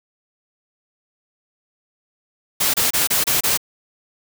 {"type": "noise bursts", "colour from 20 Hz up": "white", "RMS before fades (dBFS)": -18, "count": 6, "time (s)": [2.6, 3.575], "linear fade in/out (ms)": 10, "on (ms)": 140, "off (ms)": 27, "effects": []}